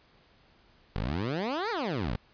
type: exponential two-way sweep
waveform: 15% pulse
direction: up then down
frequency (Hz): 45.12 to 488.1 to 47.14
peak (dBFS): -23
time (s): 0.96-2.16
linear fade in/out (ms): 0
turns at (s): 1.7
effects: pink hiss -62 dBFS RMS until 2.33 s + resampled to 11025 Hz